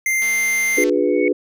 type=tone; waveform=square; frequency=2093 Hz; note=C7; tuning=in tune; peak=-17 dBFS; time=0.06-0.84 s; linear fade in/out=2 ms
type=click train; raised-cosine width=0.2 ms; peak=-19 dBFS; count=151; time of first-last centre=0.22-0.896 s; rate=222 Hz
type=chord; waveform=sine; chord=D diminished seventh; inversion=none; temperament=equal with one note detuned; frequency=293.7 / 356.8 / 415.3 / 493.9 Hz; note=D4 / F4 / Ab4 / Cb5; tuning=0 / +37 / 0 / 0 cents; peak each=-20 dBFS; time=0.77-1.33 s; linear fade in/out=10 ms
type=tone with exponential growth; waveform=sine; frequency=2217 Hz; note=C#7; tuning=in tune; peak=-19 dBFS; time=0.92-1.28 s; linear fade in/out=2 ms; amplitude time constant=77 ms
effects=none

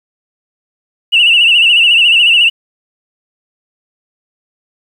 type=tone with vibrato; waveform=sine; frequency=2794 Hz; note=F7; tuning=in tune; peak=-4 dBFS; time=1.12-2.5 s; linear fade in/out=20 ms; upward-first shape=sine; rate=14 Hz; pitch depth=92 cents each way; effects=tanh soft clip ceiling 0 dBFS + 7-bit

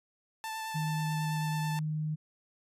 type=tone with vibrato; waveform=sawtooth; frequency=883 Hz; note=A5; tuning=6 cents sharp; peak=-32 dBFS; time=0.44-1.79 s; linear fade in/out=0 ms; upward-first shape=sine; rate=9.2 Hz; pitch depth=13 cents each way
type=tone with pitch glide; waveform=sine; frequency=155.56 to 154.13 Hz; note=D#3 to D#3; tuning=0 to -16 cents; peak=-30 dBFS; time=0.74-2.16 s; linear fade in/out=20 ms; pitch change=-16 cents; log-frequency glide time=0.96-1.95 s
effects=resampled to 32000 Hz

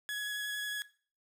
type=tone with vibrato; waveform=30% pulse; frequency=1681 Hz; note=G#6; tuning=20 cents sharp; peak=-32 dBFS; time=0.09-0.82 s; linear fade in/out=0 ms; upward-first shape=square; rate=11 Hz; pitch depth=8 cents each way; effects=noise-tail reverb RT60 0.4 s tail -17 dB re dry

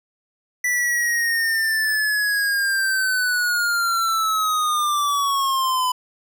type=linear sweep; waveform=square; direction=down; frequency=1975.5 to 1000 Hz; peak=-19 dBFS; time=0.64-5.92 s; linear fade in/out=5 ms; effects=none

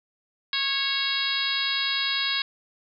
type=harmonic tone; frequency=550 Hz; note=C#5; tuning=14 cents flat; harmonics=2 / 3 / 4 / 5 / 6 / 7 / 8 / 9; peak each=-36 / -32 / -32 / -34 / -31 / -28 / -32 / -34 dBFS; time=0.53-2.42 s; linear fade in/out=2 ms; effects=none

